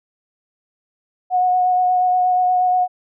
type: tone with vibrato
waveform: sine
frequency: 730 Hz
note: F#5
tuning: 24 cents flat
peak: -13 dBFS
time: 1.3-2.88 s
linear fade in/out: 50 ms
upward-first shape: sine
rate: 8.4 Hz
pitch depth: 14 cents each way
effects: none